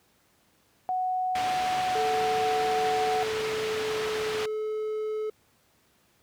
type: tone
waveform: sine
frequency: 740 Hz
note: F#5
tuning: in tune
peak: -25 dBFS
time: 0.89-3.23 s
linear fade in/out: 0 ms
type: low-pass noise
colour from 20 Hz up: white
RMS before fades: -35 dBFS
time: 1.35-4.46 s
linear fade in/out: 5 ms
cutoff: 3000 Hz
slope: 12 dB/octave
type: tone with pitch glide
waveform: triangle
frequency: 440 to 430.9 Hz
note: A4 to A4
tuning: 0 to -36 cents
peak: -26 dBFS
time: 1.95-5.3 s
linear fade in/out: 5 ms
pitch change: -36 cents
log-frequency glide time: 2.67-4.47 s
effects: pink hiss -65 dBFS RMS until 6.22 s + high-pass 80 Hz 12 dB/octave